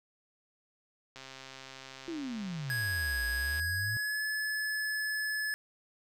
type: click train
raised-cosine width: 0.2 ms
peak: -29 dBFS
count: 325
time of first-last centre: 1.16-3.596 s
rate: 133 Hz
type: exponential two-way sweep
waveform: sine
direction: down then up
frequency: 349.2 to 55 to 116.1 Hz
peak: -35 dBFS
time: 2.08-3.97 s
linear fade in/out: 0 ms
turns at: 3.25 s
type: tone with pitch glide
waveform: square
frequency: 1661.2 to 1718.8 Hz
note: G#6 to A6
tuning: 0 to -41 cents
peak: -32 dBFS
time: 2.7-5.54 s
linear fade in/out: 0 ms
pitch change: +59 cents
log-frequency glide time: 3.77-4.23 s
effects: none